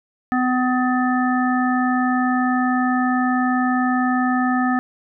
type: harmonic tone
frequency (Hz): 252.3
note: B3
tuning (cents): +37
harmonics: 1 / 3 / 5 / 7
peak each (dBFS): -18 / -23 / -25 / -26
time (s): 0.32-4.79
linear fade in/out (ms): 0
effects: none